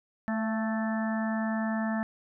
harmonic tone with a mistuned harmonic, 220 Hz, A3, in tune, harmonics 1 / 3 / 4 / 5 / 6 / 7 / 8, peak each -28 / -36 / -39 / -45 / -42 / -48 / -38 dBFS, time 0.28-2.03 s, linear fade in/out 0 ms, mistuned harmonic 3, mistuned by +26 cents, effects none

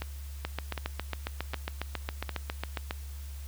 two click trains, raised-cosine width 0.3 ms, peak -16 / -18 dBFS, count 19 / 4, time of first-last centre 0.45-2.909 / 0.02-2.293 s, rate 7.32 / 1.32 Hz, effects added 70 Hz sine -38 dBFS peak until 3.47 s + white hiss -53 dBFS RMS until 3.47 s

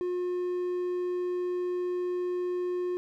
triangle tone, 358.5 Hz, F4, 45 cents sharp, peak -26 dBFS, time 0.01-2.97 s, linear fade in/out 0 ms, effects none

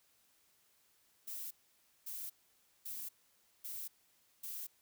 violet noise bursts, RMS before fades -44 dBFS, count 5, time 1.27-4.67 s, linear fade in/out 10 ms, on 240 ms, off 550 ms, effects white hiss -72 dBFS RMS until 4.81 s

